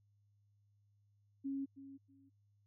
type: tone with echo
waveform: sine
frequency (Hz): 273.8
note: C#4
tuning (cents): -21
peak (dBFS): -37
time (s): 1.44-1.66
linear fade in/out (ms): 20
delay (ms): 320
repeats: 2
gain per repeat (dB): -13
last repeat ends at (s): 2.3
effects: added 102 Hz sine -70 dBFS peak until 2.66 s